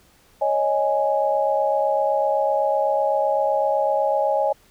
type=chord; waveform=sine; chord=C# suspended second; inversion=none; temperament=equal; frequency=554.4 / 622.3 / 830.6 Hz; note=C#5 / D#5 / G#5; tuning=0 / 0 / 0 cents; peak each=-22 dBFS; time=0.41-4.53 s; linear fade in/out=10 ms; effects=pink hiss -56 dBFS RMS until 4.7 s